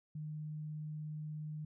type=tone; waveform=sine; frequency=152.8 Hz; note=D#3; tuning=31 cents flat; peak=-40 dBFS; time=0.15-1.65 s; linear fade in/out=5 ms; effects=none